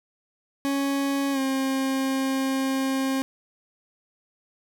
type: tone with pitch glide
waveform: 40% pulse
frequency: 277.2 to 267.3 Hz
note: C#4 to C4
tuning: 0 to +37 cents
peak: -22 dBFS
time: 0.65-3.22 s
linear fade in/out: 0 ms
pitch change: -63 cents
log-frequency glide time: 1.32-1.39 s
effects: none